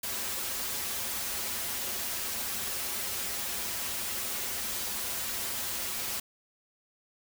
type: noise with comb filter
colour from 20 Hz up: white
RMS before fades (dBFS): -34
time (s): 0.03-6.2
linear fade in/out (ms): 5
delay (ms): 6.6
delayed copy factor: -0.7
effects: none